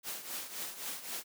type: noise with tremolo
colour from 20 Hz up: white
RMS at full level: -38 dBFS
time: 0.03-1.24 s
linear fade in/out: 50 ms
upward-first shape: triangle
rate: 3.8 Hz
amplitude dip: 75%
effects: high-pass 200 Hz 12 dB/octave